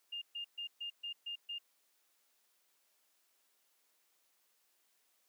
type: tone bursts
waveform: sine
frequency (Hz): 2817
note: F7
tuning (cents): +14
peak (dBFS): -39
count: 7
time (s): 0.12-1.586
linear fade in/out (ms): 10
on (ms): 98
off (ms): 130
effects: white hiss -75 dBFS RMS until 5.28 s + high-pass 300 Hz 12 dB/octave